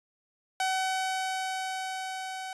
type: tone with level ramp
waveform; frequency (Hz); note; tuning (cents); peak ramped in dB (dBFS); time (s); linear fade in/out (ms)
sawtooth; 756; F#5; +37; -22 to -32; 0.6-2.53; 2
effects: resampled to 24000 Hz